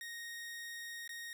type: tone with dropouts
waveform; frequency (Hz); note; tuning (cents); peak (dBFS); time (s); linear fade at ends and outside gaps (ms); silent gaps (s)
sawtooth; 1864.7; A#6; 0; -40; 0.01-1.33; 1; 1.077-1.092
effects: none